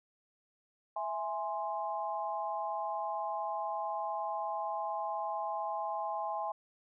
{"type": "chord", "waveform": "sine", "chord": "E augmented", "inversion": "none", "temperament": "equal", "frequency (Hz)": [659.3, 830.6, 1046.5], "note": ["E5", "G#5", "B#5"], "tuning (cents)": [0, 0, 0], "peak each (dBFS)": [-39, -36, -39], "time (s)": [0.96, 6.52], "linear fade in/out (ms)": 5, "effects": []}